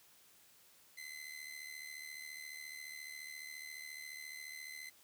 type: tone with amplitude modulation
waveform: sawtooth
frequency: 2046 Hz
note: C7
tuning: 39 cents flat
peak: -40 dBFS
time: 0.97-4.9 s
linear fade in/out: 10 ms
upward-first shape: sine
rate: 74.4 Hz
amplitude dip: 70%
effects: white hiss -65 dBFS RMS until 5.03 s + high-pass 60 Hz 12 dB/octave